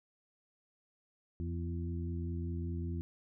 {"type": "harmonic tone with a mistuned harmonic", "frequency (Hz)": 85.2, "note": "F2", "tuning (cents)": -42, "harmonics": [1, 2, 3, 4], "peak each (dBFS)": [-36, -42, -45, -46], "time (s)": [1.4, 3.01], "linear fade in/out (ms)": 0, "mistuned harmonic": 3, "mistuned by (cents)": -35, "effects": []}